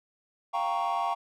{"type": "chord", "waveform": "triangle", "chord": "G half-diminished seventh", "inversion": "third", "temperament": "equal", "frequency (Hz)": [698.5, 784, 932.3, 1108.7], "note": ["F5", "G5", "Bb5", "Db6"], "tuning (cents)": [0, 0, 0, 0], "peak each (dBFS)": -29, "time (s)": [0.53, 1.15], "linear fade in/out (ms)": 20, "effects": ["tanh soft clip ceiling -20 dBFS"]}